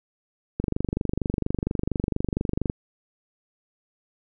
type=click train; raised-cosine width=3 ms; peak=-11 dBFS; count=52; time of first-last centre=0.6-2.699 s; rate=24.3 Hz; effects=none